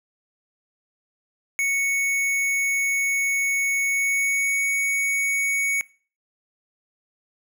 square tone with pitch glide, 2217 to 2230 Hz, C#7 to C#7, 0 to +10 cents, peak -21 dBFS, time 1.59-5.81 s, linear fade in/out 0 ms, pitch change +10 cents, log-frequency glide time 3.85-4.65 s, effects noise-tail reverb RT60 0.4 s tail -22 dB re dry

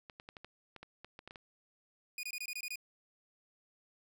clicks, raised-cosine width 0.3 ms, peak -32 dBFS, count 12, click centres 0.098 / 0.199 / 0.289 / 0.368 / 0.446 / 0.763 / 0.83 / 1.046 / 1.191 / 1.276 / 1.309 / 1.358 s
sawtooth tone bursts, 2462 Hz, D#7, 19 cents flat, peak -35 dBFS, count 8, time 2.18-2.757 s, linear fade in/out 2 ms, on 52 ms, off 23 ms
effects none

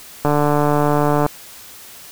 click train, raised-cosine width 1 ms, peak -3 dBFS, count 150, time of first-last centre 0.25-1.264 s, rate 147 Hz, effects white hiss -39 dBFS RMS until 2.11 s

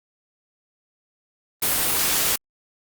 white noise, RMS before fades -21 dBFS, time 1.62-2.36 s, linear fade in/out 5 ms, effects Opus 32 kbps

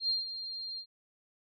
sine tone with ADSR envelope, 4196 Hz, C8, 4 cents sharp, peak -26 dBFS, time 0-0.86 s, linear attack 89 ms, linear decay 160 ms, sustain -11 dB, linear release 80 ms, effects AAC 32 kbps

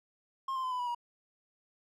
triangle tone with pitch steps, 1068 / 1044.8 / 1022.1 / 999.9 / 978.2 / 957 Hz, C6 / C6 / C6 / B5 / B5 / A#5, +35 / -3 / -41 / +21 / -17 / +45 cents, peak -30 dBFS, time 0.48-0.948 s, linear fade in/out 5 ms, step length 78 ms, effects none

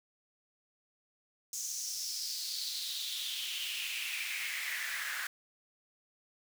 pink noise with high-pass filter sweep, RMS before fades -38 dBFS, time 1.53-5.27 s, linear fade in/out 2 ms, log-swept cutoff 6500 to 1600 Hz, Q 4.8, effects none

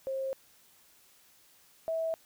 sine tone pair in turn, 534 / 650.6 Hz, C5 / E5, +35 / -23 cents, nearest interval minor third, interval 342 cents, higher second, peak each -31 / -29 dBFS, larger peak second, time 0.07-0.33 / 1.88-2.14 s, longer neither, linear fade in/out 0 ms, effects white hiss -62 dBFS RMS until 2.25 s

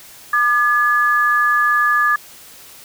sine tone pair together, 1202.1 / 1700 Hz, D6 / G#6, +40 / +40 cents, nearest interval tritone, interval 600 cents, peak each -15 dBFS, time 0.33-2.16 s, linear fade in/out 5 ms, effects white hiss -41 dBFS RMS until 2.84 s

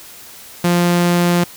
sawtooth tone, 174.61 Hz, F3, in tune, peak -8 dBFS, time 0.64-1.44 s, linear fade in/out 5 ms, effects white hiss -38 dBFS RMS until 1.56 s

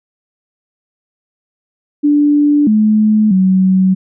sine tone with pitch steps, 292.7 / 214.4 / 188 Hz, D4 / A3 / F#3, -6 / -45 / +28 cents, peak -7 dBFS, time 2.03-3.95 s, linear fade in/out 20 ms, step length 640 ms, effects none

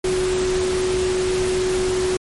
sine tone in noise, 370 Hz, F#4, in tune, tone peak -18 dBFS, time 0.04-2.17 s, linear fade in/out 5 ms, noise pink, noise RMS -27 dBFS, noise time 0.04-2.17 s, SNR +6 dB, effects MP3 48 kbps

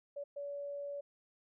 sine tone bursts at uneven times, 570 Hz, C#5, 48 cents sharp, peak -39 dBFS, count 2, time 0.16-0.24 / 0.36-1.01 s, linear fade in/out 10 ms, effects none

